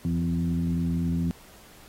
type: tone with frequency modulation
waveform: sine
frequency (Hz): 170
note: F3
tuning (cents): -46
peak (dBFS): -23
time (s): 0.05-1.31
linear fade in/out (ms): 0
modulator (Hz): 83.7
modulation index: 1
effects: pink hiss -52 dBFS RMS until 1.88 s + AAC 48 kbps